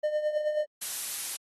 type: tone with tremolo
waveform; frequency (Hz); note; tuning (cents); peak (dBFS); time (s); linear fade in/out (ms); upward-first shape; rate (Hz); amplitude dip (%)
triangle; 605; D#5; -49; -21; 0.03-0.65; 10; triangle; 9.4; 70
type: noise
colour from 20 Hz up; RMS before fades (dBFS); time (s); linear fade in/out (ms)
blue; -32; 0.81-1.37; 10
effects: AAC 32 kbps